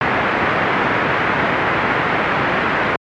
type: low-pass noise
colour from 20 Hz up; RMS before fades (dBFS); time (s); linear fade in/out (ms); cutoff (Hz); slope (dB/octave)
white; -17; 0.01-2.96; 2; 2000; 24
effects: high-pass 100 Hz 12 dB/octave + MP3 64 kbps